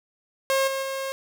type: tone with level steps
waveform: sawtooth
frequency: 538 Hz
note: C5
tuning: 48 cents sharp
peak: -16 / -22 / -24 dBFS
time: 0.5-1.12 s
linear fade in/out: 0 ms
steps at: 0.67 / 0.82 s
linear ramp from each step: 10 ms
effects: none